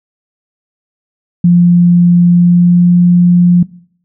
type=tone with pitch glide; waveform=sine; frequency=174.61 to 176.03 Hz; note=F3 to F3; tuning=0 to +14 cents; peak=-3 dBFS; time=1.44-3.63 s; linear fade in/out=5 ms; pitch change=+14 cents; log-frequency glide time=2.28-2.97 s; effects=noise-tail reverb RT60 0.6 s tail -21 dB re dry